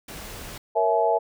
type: noise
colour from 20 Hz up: pink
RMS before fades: -38 dBFS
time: 0.08-0.58 s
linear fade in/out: 5 ms
type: chord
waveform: sine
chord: A# half-diminished seventh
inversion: none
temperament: equal with one note detuned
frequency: 466.2 / 554.4 / 659.3 / 851.5 Hz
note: A#4 / C#5 / E5 / G#5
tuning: 0 / 0 / 0 / +43 cents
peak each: -24 / -28 / -22 / -23 dBFS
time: 0.75-1.19 s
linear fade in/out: 20 ms
effects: none